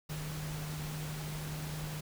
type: tone in noise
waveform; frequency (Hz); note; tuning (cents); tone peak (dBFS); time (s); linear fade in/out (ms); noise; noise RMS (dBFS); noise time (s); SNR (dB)
sine; 152.9; D#3; -30; -38; 0.09-2.01; 10; pink; -44; 0.09-2.01; +3
effects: none